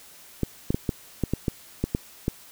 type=clicks; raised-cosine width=3 ms; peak=-10 dBFS; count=10; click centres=0.433 / 0.705 / 0.745 / 0.892 / 1.237 / 1.336 / 1.482 / 1.84 / 1.949 / 2.281 s; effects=white hiss -49 dBFS RMS until 2.51 s